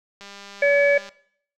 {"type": "click train", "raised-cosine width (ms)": 0.2, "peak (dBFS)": -24, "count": 177, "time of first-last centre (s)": [0.21, 1.09], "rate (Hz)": 200}
{"type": "harmonic tone", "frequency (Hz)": 569, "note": "C#5", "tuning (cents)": 45, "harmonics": [1, 3, 4], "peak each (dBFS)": [-16, -21, -22], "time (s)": [0.62, 0.98], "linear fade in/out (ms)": 5}
{"effects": ["noise-tail reverb RT60 0.6 s tail -19 dB re dry"]}